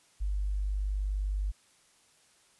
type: tone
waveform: sine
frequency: 49.73 Hz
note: G1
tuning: 26 cents sharp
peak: -28 dBFS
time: 0.2-1.52 s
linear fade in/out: 20 ms
effects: white hiss -64 dBFS RMS until 2.59 s + resampled to 24000 Hz